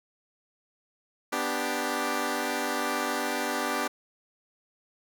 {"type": "chord", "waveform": "10% pulse", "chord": "G major", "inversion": "first", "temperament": "equal", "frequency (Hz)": [246.9, 293.7, 392], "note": ["B3", "D4", "G4"], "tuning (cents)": [0, 0, 0], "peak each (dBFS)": [-24, -23, -24], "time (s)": [1.32, 3.88], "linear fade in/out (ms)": 10, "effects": []}